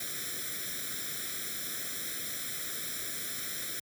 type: noise with comb filter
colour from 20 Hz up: white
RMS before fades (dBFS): -37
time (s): 0-3.8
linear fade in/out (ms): 5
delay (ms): 0.54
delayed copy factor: +1
effects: high-pass 100 Hz 12 dB/octave